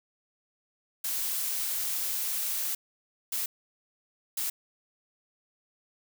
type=noise bursts at uneven times; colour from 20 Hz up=blue; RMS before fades=-31 dBFS; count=3; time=1.04-2.75 / 3.32-3.46 / 4.37-4.5 s; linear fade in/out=5 ms; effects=none